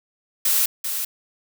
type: noise with echo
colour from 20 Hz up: blue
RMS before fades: -19 dBFS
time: 0.45-0.66 s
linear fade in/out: 5 ms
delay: 390 ms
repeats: 1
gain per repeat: -7 dB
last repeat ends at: 1.05 s
effects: none

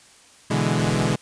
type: chord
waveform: sawtooth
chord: E dominant seventh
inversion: second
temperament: equal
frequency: 123.47 / 146.83 / 164.81 / 207.7 Hz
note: B2 / D3 / E3 / G#3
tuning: 0 / 0 / 0 / 0 cents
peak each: -21 dBFS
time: 0.5-1.16 s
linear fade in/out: 10 ms
type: noise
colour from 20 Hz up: pink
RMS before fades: -35 dBFS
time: 0.79-1.14 s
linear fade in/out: 5 ms
effects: white hiss -51 dBFS RMS until 1.21 s + resampled to 22050 Hz

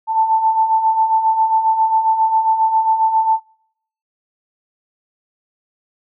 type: beating tone pair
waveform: sine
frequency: 880 / 887.4 Hz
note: A5 / A5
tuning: 0 / +14 cents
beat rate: 7.4 Hz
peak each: -20 / -13 dBFS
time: 0.07-3.4 s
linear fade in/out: 50 ms
effects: noise-tail reverb RT60 0.7 s tail -26 dB re dry

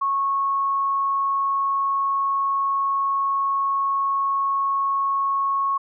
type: tone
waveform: sine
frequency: 1100 Hz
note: C#6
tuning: 14 cents flat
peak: -19 dBFS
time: 0.01-5.78 s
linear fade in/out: 10 ms
effects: none

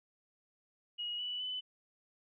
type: tone with pitch steps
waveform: sine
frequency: 2895 / 2959 / 3008 Hz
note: F#7 / F#7 / F#7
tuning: -38 / -1 / +28 cents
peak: -36 dBFS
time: 0.98-1.61 s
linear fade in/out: 20 ms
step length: 210 ms
effects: none

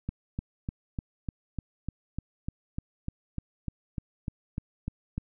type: click train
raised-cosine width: 5 ms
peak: -19 dBFS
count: 18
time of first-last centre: 0.09-5.18 s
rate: 3.34 Hz
effects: none

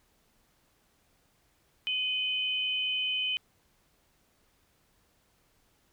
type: tone pair together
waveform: sine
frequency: 2501 / 3035 Hz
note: D#7 / F#7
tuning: +8 / +43 cents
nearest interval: minor third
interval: 335 cents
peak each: -33 / -29 dBFS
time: 1.87-3.37 s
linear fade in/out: 0 ms
effects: pink hiss -69 dBFS RMS until 5.92 s

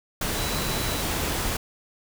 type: tone in noise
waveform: sine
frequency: 3951 Hz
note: B7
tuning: in tune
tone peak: -36 dBFS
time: 0.36-1.02 s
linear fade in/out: 5 ms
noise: pink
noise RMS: -27 dBFS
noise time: 0.21-1.57 s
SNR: -12 dB
effects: none

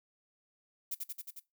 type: noise with echo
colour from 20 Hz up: violet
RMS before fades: -36 dBFS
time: 0.91-0.95 s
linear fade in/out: 10 ms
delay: 90 ms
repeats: 5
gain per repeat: -2 dB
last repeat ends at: 1.4 s
effects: noise-tail reverb RT60 0.2 s tail -19 dB re dry

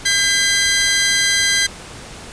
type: tone pair together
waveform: 15% pulse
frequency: 1600 / 2021 Hz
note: G6 / B6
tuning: +35 / +39 cents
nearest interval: major third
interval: 404 cents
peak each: -10 dBFS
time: 0.05-1.67 s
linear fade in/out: 10 ms
effects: pink hiss -35 dBFS RMS until 2.32 s + resampled to 22050 Hz

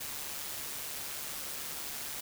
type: noise with amplitude modulation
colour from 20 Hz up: white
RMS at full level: -38 dBFS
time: 0-2.21 s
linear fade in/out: 10 ms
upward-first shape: sine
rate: 144 Hz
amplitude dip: 40%
effects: none

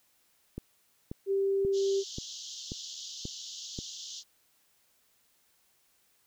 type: click train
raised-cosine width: 3 ms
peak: -24 dBFS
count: 7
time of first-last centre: 0.58-3.789 s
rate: 1.87 Hz
type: tone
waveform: sine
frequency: 392 Hz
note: G4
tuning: in tune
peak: -25 dBFS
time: 1.26-2.04 s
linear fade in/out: 50 ms
type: band-pass noise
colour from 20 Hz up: white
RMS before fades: -43 dBFS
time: 1.72-4.24 s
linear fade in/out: 50 ms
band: 3000 to 6900 Hz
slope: 96 dB/octave
effects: white hiss -69 dBFS RMS until 6.26 s

